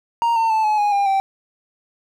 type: tone with pitch steps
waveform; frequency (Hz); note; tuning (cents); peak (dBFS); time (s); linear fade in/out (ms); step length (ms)
triangle; 932.3 / 904.7 / 877.9 / 852 / 826.8 / 802.3 / 778.6; A#5 / A5 / A5 / G#5 / G#5 / G5 / G5; 0 / +48 / -4 / +44 / -8 / +40 / -12; -13; 0.22-1.2; 0; 140
effects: none